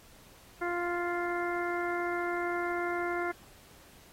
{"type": "harmonic tone", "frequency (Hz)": 349.2, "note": "F4", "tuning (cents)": 0, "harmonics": [1, 2, 3, 4, 5, 6], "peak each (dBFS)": [-33, -36, -40, -37, -42, -41], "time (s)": [0.61, 3.32], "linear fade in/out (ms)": 10, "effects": ["pink hiss -57 dBFS RMS until 4.12 s", "AAC 48 kbps"]}